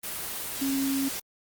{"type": "tone in noise", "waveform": "sine", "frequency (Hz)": 272.1, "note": "C#4", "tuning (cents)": -32, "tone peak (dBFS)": -25, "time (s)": [0.61, 1.09], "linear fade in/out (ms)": 10, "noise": "white", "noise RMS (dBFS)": -34, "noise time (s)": [0.03, 1.2], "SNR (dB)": 6, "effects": ["Opus 24 kbps"]}